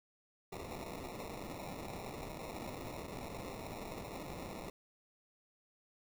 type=noise with sample-and-hold; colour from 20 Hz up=white; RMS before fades=-45 dBFS; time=0.52-4.7 s; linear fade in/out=5 ms; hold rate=1575 Hz; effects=none